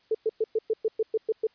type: tone bursts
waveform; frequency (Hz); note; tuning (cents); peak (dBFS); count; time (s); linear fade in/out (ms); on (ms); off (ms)
sine; 440.7; A4; +3; -21; 10; 0.11-1.47; 5; 37; 110
effects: white hiss -64 dBFS RMS until 1.54 s + resampled to 11025 Hz